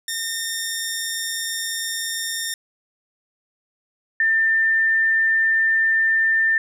10% pulse / sine tone pair in turn, 1823 / 1793.8 Hz, A#6 / A6, -39 / +33 cents, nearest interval unison, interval 28 cents, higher first, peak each -15 dBFS, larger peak neither, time 0.08-2.54 / 4.2-6.58 s, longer first, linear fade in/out 2 ms, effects none

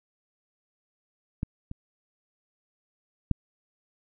clicks, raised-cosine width 5 ms, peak -16 / -24 / -10 dBFS, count 3, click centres 1.431 / 1.714 / 3.313 s, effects none

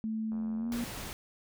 sine tone with pitch glide, 220 to 237.2 Hz, A3 to A#3, 0 to +30 cents, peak -31 dBFS, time 0.04-0.84 s, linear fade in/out 0 ms, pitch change +130 cents, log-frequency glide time 0.57-0.71 s
click train, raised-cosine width 1 ms, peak -38 dBFS, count 38, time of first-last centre 0.32-0.747 s, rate 86.7 Hz
pink noise, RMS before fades -41 dBFS, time 0.72-1.13 s, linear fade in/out 0 ms
effects none

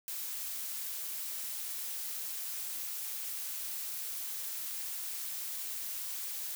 blue noise with amplitude modulation, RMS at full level -37 dBFS, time 0.08-6.55 s, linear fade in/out 0 ms, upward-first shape sine, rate 241 Hz, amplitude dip 45%, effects none

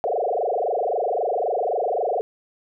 sine tone with frequency modulation, 587.3 Hz, D5, in tune, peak -20 dBFS, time 0.04-2.21 s, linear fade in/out 0 ms, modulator 23.8 Hz, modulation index 6.9, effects none

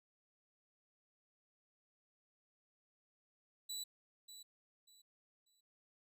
25% pulse tone with echo, 3951 Hz, B7, in tune, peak -38 dBFS, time 3.69-3.84 s, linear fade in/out 10 ms, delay 590 ms, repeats 3, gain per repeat -11 dB, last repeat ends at 5.61 s, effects none

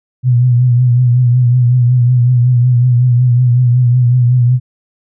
sine tone with vibrato, 123.4 Hz, B2, 1 cent flat, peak -6 dBFS, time 0.23-4.6 s, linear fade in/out 50 ms, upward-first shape triangle, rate 5.4 Hz, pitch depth 63 cents each way, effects none

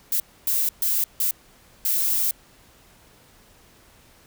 violet noise bursts at uneven times, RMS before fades -22 dBFS, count 5, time 0.12-0.2 / 0.47-0.69 / 0.82-1.04 / 1.2-1.31 / 1.85-2.31 s, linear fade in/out 2 ms, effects pink hiss -54 dBFS RMS until 4.26 s

